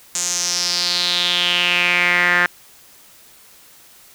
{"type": "tone with band-pass filter sweep", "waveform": "sawtooth", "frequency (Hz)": 176.6, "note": "F3", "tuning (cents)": 20, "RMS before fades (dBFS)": -18, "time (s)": [0.15, 2.46], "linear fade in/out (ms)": 0, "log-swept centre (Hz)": [7100, 1700], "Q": 4.8, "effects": ["white hiss -47 dBFS RMS until 4.14 s"]}